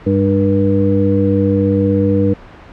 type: harmonic tone with a mistuned harmonic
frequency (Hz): 99.4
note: G2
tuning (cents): +25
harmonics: 1 / 2 / 3 / 5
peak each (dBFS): -16 / -16 / -16 / -16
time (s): 0.06-2.34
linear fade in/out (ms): 10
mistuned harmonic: 5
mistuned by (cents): -54
effects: pink hiss -37 dBFS RMS until 2.72 s + low-pass 2000 Hz 12 dB/octave